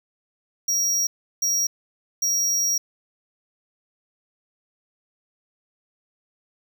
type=tone bursts at uneven times; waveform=square; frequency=5670 Hz; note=F8; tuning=25 cents sharp; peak=-20 dBFS; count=3; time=0.68-1.07 / 1.42-1.67 / 2.22-2.78 s; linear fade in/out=5 ms; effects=none